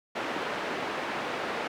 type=band-pass noise; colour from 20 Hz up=pink; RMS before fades=-33 dBFS; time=0.15-1.68 s; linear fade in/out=10 ms; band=350 to 2300 Hz; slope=12 dB/octave; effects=none